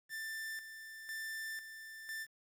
45% pulse tone with tremolo, 1777 Hz, A6, 17 cents sharp, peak -40 dBFS, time 0.09-2.27 s, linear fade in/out 50 ms, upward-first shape square, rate 1 Hz, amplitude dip 60%, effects 11-bit

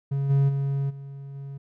triangle tone with level steps, 138.59 Hz, C#3, in tune, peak -21 / -15 / -21 / -34 / -32 dBFS, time 0.11-1.58 s, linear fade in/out 10 ms, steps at 0.29 / 0.48 / 0.89 / 1.34 s, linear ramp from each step 20 ms, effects none

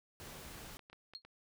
pink noise, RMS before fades -50 dBFS, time 0.2-0.77 s, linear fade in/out 0 ms
clicks, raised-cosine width 0.3 ms, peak -39 dBFS, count 7, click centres 0.581 / 0.696 / 0.793 / 0.899 / 0.93 / 1.136 / 1.25 s
sine tone with exponential decay, 4265 Hz, C8, 32 cents sharp, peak -39 dBFS, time 1.15-1.22 s, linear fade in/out 0 ms, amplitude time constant 15 ms
effects none

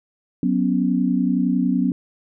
sine chord, F# suspended fourth, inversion none, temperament just, 185 / 246.7 / 277.5 Hz, F#3 / B3 / C#4, 0 / -2 / +2 cents, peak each -21 / -20 / -22 dBFS, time 0.43-1.92 s, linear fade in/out 2 ms, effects none

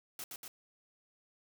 white noise with echo, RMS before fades -43 dBFS, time 0.19-0.24 s, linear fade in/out 2 ms, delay 120 ms, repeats 2, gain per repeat -2 dB, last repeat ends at 0.48 s, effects none

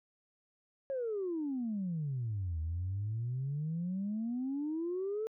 sine exponential two-way sweep, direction down then up, 554.4 to 77.78 to 447.6 Hz, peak -32 dBFS, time 0.9-5.27 s, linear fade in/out 0 ms, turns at 2.6 s, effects tanh soft clip ceiling -29 dBFS

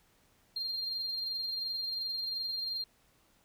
sine tone with amplitude modulation, 4196 Hz, C8, 4 cents sharp, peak -30 dBFS, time 0.56-2.84 s, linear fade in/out 5 ms, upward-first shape sine, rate 22.8 Hz, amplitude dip 40%, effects tanh soft clip ceiling -30 dBFS + pink hiss -68 dBFS RMS until 3.44 s

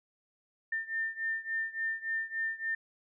sine beating tone pair, 1800 / 1803.5 Hz, A6 / A6, +39 / +42 cents, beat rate 3.5 Hz, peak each -34 / -36 dBFS, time 0.72-2.75 s, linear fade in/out 5 ms, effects none

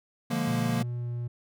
square chord, Bb dominant seventh, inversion first, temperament equal, 146.83 / 174.61 / 207.7 / 233.1 Hz, D3 / F3 / Ab3 / Bb3, 0 / 0 / 0 / 0 cents, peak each -34 / -33 / -36 / -30 dBFS, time 0.3-0.83 s, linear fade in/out 10 ms
triangle tone with pitch glide, 121 to 120.09 Hz, B2 to B2, -35 to -48 cents, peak -28 dBFS, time 0.47-1.28 s, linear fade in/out 10 ms, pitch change -13 cents, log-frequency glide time 0.97-1.09 s
effects none

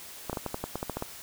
clicks, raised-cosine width 1 ms, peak -17 dBFS, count 11, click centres 0.297 / 0.33 / 0.372 / 0.463 / 0.544 / 0.64 / 0.756 / 0.829 / 0.897 / 0.97 / 1.024 s, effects white hiss -45 dBFS RMS until 1.22 s

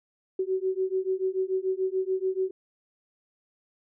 sine beating tone pair, 373.8 / 380.7 Hz, F#4 / F#4, +18 / +49 cents, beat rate 6.9 Hz, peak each -28 dBFS, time 0.39-2.51 s, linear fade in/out 5 ms, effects none

